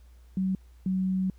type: tone pair in turn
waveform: sine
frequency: 189 / 187.8 Hz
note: F#3 / F#3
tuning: +37 / +26 cents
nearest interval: unison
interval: 11 cents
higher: first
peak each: -24 dBFS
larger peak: neither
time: 0.37-0.55 / 0.86-1.3 s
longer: second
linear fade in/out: 2 ms
effects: added 60 Hz sine -50 dBFS peak until 1.38 s + pink hiss -67 dBFS RMS until 1.38 s